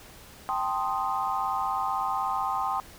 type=chord; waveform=sine; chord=A half-diminished seventh; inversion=third; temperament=equal; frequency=784 / 880 / 1046.5 / 1244.5 Hz; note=G5 / A5 / C6 / Eb6; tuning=0 / 0 / 0 / 0 cents; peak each=-30 / -34 / -30 / -32 dBFS; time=0.49-2.8 s; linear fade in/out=0 ms; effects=pink hiss -49 dBFS RMS until 2.98 s